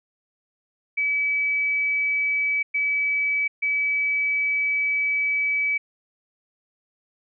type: tone bursts at uneven times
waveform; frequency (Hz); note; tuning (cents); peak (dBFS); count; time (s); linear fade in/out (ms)
sine; 2290; D7; -44; -20; 3; 0.97-2.63 / 2.74-3.48 / 3.62-5.78; 10
effects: none